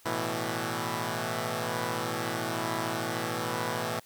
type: chord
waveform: 5% pulse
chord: A suspended second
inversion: none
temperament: equal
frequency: 110 / 123.47 / 164.81 Hz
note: A2 / B2 / E3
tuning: 0 / 0 / 0 cents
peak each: -23 dBFS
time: 0.05-4 s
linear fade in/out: 10 ms
effects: white hiss -58 dBFS RMS until 4.05 s